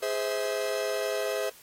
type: chord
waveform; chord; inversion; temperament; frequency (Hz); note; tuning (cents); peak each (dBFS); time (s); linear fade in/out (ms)
45% pulse; Ab augmented; none; just; 415.3 / 519.1 / 648.9; Ab4 / C5 / E5; 0 / -14 / -27; -32; 0.02-1.5; 10
effects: white hiss -53 dBFS RMS until 1.62 s + AAC 48 kbps